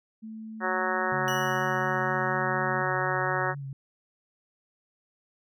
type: tone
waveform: sine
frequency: 220 Hz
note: A3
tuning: in tune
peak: -37 dBFS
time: 0.22-2.83 s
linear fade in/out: 20 ms
type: harmonic tone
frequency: 185 Hz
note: F#3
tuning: in tune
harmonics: 2 / 3 / 4 / 5 / 6 / 7 / 8 / 9 / 10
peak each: -34 / -34 / -34 / -34 / -34 / -34 / -34 / -34 / -34 dBFS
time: 0.6-3.55 s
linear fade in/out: 50 ms
type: tone with vibrato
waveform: sine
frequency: 138.59 Hz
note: C#3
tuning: in tune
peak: -34 dBFS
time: 1.12-3.73 s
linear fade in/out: 2 ms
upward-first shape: sine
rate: 4.2 Hz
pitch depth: 40 cents each way
type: tone with exponential decay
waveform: 30% pulse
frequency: 2931 Hz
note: F#7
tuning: 17 cents flat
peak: -29 dBFS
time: 1.28-2.43 s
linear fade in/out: 0 ms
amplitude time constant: 250 ms
effects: none